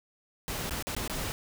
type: noise with dropouts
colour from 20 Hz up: pink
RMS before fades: -34 dBFS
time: 0.48-1.32 s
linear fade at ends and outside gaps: 0 ms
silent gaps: 0.695-0.709 / 0.825-0.87 / 0.95-0.965 / 1.077-1.097 s
effects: none